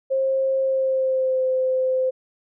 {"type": "tone with pitch glide", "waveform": "sine", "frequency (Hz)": [533, 517.5], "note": ["C5", "C5"], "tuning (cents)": [32, -19], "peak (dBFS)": -18, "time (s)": [0.1, 2.11], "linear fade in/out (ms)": 20, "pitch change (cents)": -51, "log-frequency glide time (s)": [0.61, 1.44], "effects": []}